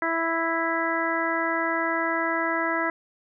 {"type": "harmonic tone", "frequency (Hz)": 330, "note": "E4", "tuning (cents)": 2, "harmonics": [1, 2, 3, 4, 5, 6], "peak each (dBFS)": [-30, -30, -30, -30, -30, -30], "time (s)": [0.02, 2.9], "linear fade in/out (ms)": 2, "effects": []}